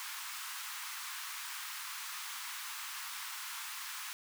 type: high-pass noise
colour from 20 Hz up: pink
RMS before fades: -43 dBFS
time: 0-4.13 s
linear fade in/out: 0 ms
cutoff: 970 Hz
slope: 48 dB/octave
effects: none